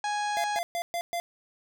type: harmonic tone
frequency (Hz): 830.6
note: G#5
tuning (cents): 0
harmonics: 1 / 2 / 3 / 4 / 5 / 6 / 7 / 8 / 10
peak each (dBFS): -28 / -35 / -42 / -43 / -43 / -49 / -49 / -45 / -49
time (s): 0.04-0.59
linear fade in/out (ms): 2
type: tone bursts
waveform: square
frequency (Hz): 690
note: F5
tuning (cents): -21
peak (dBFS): -29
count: 5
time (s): 0.37-1.2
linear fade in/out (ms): 0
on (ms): 70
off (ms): 120
effects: none